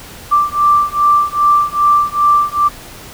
sine beating tone pair, 1174.7 / 1177.2 Hz, D6 / D6, 0 / +4 cents, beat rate 2.5 Hz, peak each -12 dBFS, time 0.31-2.69 s, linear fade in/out 20 ms, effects pink hiss -34 dBFS RMS until 3.13 s

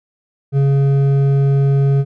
sine tone with hard clipping, 138.59 Hz, C#3, in tune, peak -12 dBFS, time 0.52-2.05 s, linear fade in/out 50 ms, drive 7 dB, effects none

